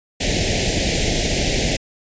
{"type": "band-stop noise", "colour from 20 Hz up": "pink", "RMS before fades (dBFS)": -19, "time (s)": [0.2, 1.77], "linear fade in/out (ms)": 10, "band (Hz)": [730, 1900], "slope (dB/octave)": 48, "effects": ["resampled to 16000 Hz"]}